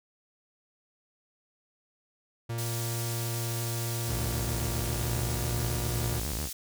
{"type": "tone with pitch glide", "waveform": "45% pulse", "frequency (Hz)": [116.54, 118.71], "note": ["A#2", "A#2"], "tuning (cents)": [0, 32], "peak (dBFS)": -31, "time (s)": [2.49, 6.2], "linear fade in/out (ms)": 10, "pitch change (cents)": 32, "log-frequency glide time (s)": [4.79, 5.07]}
{"type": "high-pass noise", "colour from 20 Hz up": "pink", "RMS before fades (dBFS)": -38, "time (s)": [2.58, 6.53], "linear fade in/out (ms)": 5, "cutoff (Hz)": 4800, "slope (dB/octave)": 12}
{"type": "tone with vibrato", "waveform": "sawtooth", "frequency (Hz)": 64.7, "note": "C2", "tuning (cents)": -19, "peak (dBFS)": -28, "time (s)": [4.06, 6.5], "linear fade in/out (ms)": 50, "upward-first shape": "square", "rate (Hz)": 7.3, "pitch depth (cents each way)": 270}
{"effects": []}